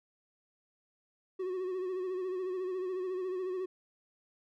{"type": "tone with vibrato", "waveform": "triangle", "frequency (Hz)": 370, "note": "F#4", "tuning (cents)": 0, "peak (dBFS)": -31, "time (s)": [1.39, 3.66], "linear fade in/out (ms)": 10, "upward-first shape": "sine", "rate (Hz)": 14, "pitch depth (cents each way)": 48, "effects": []}